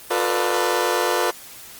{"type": "chord", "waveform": "20% pulse", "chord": "B half-diminished seventh", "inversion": "second", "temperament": "just", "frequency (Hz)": [355.6, 444.5, 493.9, 592.7], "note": ["F4", "A4", "B4", "D5"], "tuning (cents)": [31, 18, 0, 16], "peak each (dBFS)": [-19, -20, -18, -22], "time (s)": [0.1, 1.31], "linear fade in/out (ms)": 10, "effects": ["white hiss -41 dBFS RMS until 1.79 s", "Opus 24 kbps"]}